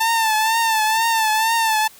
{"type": "tone with vibrato", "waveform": "sawtooth", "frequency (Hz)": 890, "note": "A5", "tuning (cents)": 20, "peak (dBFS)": -12, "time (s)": [0, 1.88], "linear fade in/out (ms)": 10, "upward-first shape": "triangle", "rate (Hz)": 2.1, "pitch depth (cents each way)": 68, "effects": ["white hiss -46 dBFS RMS until 1.99 s"]}